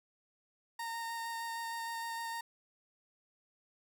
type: tone with vibrato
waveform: 30% pulse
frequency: 921 Hz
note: A#5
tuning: 21 cents flat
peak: -35 dBFS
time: 0.79-2.41 s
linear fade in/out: 5 ms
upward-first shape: square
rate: 6.5 Hz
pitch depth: 9 cents each way
effects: none